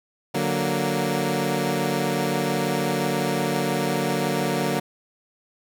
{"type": "chord", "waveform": "15% pulse", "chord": "D augmented", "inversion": "none", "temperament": "equal", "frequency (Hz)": [146.83, 185, 233.1], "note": ["D3", "F#3", "A#3"], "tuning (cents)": [0, 0, 0], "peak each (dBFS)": -20, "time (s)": [0.34, 4.8], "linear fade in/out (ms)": 10, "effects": []}